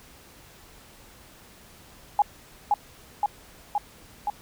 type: tone with echo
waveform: sine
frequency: 826 Hz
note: G#5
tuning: 10 cents flat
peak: -15 dBFS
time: 2.19-2.22 s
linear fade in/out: 2 ms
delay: 520 ms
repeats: 4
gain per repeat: -2 dB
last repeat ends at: 4.3 s
effects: pink hiss -51 dBFS RMS until 4.41 s